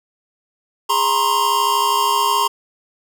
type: tone cluster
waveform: square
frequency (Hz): 411.2 / 935 / 1008 / 1067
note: G#4 / A#5 / B5 / C6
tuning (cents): -17 / +5 / +35 / +34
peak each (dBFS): -28 / -19 / -24 / -19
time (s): 0.89-2.48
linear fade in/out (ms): 10
effects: none